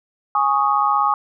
sine chord, Ab suspended fourth, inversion none, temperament equal, 830.6 / 1108.7 / 1244.5 Hz, Ab5 / Db6 / Eb6, 0 / 0 / 0 cents, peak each -19 dBFS, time 0.35-1.14 s, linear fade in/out 2 ms, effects none

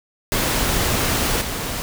pink noise with level steps, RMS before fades -20 / -26 dBFS, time 0.32-1.82 s, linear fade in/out 0 ms, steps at 1.41 s, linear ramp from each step 5 ms, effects none

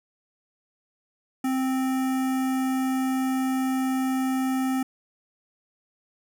square tone with notch filter, 261.6 Hz, C4, in tune, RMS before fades -25 dBFS, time 1.44-4.83 s, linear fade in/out 5 ms, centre 4000 Hz, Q 0.91, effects none

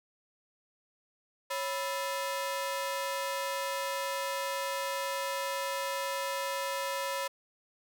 sawtooth ring-modulated tone, 770 Hz, G5, 31 cents flat, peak -25 dBFS, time 1.5-7.28 s, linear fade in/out 10 ms, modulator 219 Hz, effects none

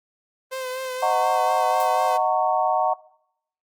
sawtooth tone with vibrato, 516 Hz, C5, 24 cents flat, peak -24 dBFS, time 0.51-2.18 s, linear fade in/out 20 ms, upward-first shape sine, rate 4.1 Hz, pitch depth 31 cents each way
sine chord, D# minor seventh, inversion none, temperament equal with one note detuned, 622.3 / 740 / 914.7 / 1108.7 Hz, D#5 / F#5 / A#5 / C#6, 0 / 0 / -33 / 0 cents, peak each -25 / -21 / -24 / -26 dBFS, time 1.02-2.94 s, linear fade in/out 10 ms
blue noise with exponential decay, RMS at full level -32 dBFS, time 1.8-1.96 s, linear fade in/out 2 ms, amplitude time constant 34 ms
effects noise-tail reverb RT60 0.7 s tail -20 dB re dry + Opus 32 kbps

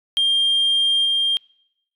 sine tone with level steps, 3200 Hz, G7, 35 cents sharp, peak -13 / -15 dBFS, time 0.17-1.37 s, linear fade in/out 0 ms, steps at 1.05 s, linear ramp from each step 2 ms, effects noise-tail reverb RT60 0.8 s tail -26 dB re dry + tanh soft clip ceiling -13 dBFS

